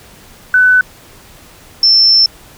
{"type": "tone pair in turn", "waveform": "sine", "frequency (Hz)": [1500, 5345], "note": ["F#6", "E8"], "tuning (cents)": [23, 23], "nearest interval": "octave + minor seventh", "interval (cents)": 2200, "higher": "second", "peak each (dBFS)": -5, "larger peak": "neither", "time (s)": [[0.54, 0.81], [1.83, 2.26]], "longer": "second", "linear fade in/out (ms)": 2, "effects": ["pink hiss -40 dBFS RMS until 2.57 s"]}